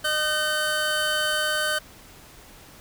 25% pulse tone pair together, 611 / 1528 Hz, D#5 / G6, -32 / -45 cents, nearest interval octave + major third, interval 1587 cents, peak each -24 / -20 dBFS, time 0.04-1.79 s, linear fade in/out 10 ms, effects pink hiss -48 dBFS RMS until 2.8 s

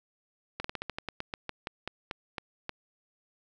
slowing click train, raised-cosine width 0.3 ms, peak -18 dBFS, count 16, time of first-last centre 0.6-2.694 s, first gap 44 ms, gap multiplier 1.15, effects none

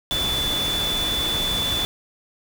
sine tone in noise, 3478 Hz, A7, 21 cents flat, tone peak -22 dBFS, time 0.11-1.85 s, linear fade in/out 0 ms, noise pink, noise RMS -28 dBFS, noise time 0.11-1.85 s, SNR +3 dB, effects none

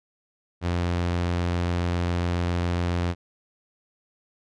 sawtooth tone, 87.31 Hz, F2, in tune, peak -19 dBFS, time 0.61-3.15 s, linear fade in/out 50 ms, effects low-pass 5000 Hz 12 dB/octave

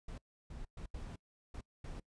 brown noise bursts at uneven times, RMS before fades -45 dBFS, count 6, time 0.08-0.18 / 0.5-0.65 / 0.77-0.86 / 0.94-1.16 / 1.54-1.61 / 1.84-2 s, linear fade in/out 5 ms, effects noise-tail reverb RT60 0.1 s tail -24 dB re dry + resampled to 22050 Hz

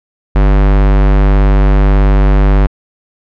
square tone, 49.18 Hz, G1, 6 cents sharp, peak -6 dBFS, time 0.35-2.67 s, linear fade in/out 10 ms, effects low-pass 2000 Hz 12 dB/octave

